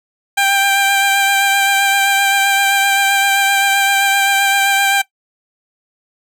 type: tone with vibrato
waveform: 15% pulse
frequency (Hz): 790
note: G5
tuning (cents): +13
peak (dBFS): -5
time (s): 0.37-5.02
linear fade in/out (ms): 10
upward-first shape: sine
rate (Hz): 7.7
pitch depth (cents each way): 18
effects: noise-tail reverb RT60 0.1 s tail -18 dB re dry